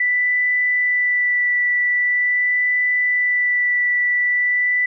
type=tone with vibrato; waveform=sine; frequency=1975.5 Hz; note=B6; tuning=in tune; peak=-15 dBFS; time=0-4.86 s; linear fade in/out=5 ms; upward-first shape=sine; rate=0.44 Hz; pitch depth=10 cents each way; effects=none